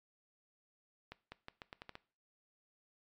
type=accelerating click train; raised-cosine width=0.3 ms; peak=-30 dBFS; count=8; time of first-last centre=1.12-1.954 s; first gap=200 ms; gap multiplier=0.82; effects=noise-tail reverb RT60 0.4 s tail -19 dB re dry + MP3 96 kbps